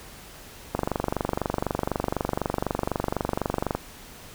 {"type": "click train", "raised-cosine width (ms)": 1, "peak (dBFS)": -10, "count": 73, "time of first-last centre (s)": [0.75, 3.75], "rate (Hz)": 24, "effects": ["pink hiss -45 dBFS RMS until 4.34 s"]}